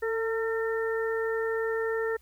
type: harmonic tone with a mistuned harmonic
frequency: 452.9 Hz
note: A#4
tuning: 50 cents flat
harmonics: 1 / 2 / 3 / 4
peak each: -27 / -41 / -38 / -35 dBFS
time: 0.02-2.17 s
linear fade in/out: 10 ms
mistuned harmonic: 1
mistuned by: -17 cents
effects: added 60 Hz sine -57 dBFS peak until 2.21 s + white hiss -65 dBFS RMS until 2.21 s